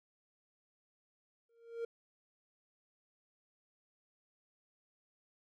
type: tone with exponential growth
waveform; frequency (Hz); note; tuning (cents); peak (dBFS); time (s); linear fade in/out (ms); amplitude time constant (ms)
triangle; 463.8; A#4; -9; -32; 1.49-1.85; 5; 77
effects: none